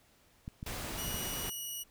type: clicks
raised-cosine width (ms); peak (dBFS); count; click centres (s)
5; -28; 4; 0.479 / 0.629 / 1.081 / 1.144
type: noise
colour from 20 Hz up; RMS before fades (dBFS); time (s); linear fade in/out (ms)
pink; -40; 0.66-1.5; 5
type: tone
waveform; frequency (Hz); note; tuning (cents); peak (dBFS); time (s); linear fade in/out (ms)
10% pulse; 2913; F#7; -28; -30; 0.97-1.84; 20
effects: pink hiss -66 dBFS RMS until 1.9 s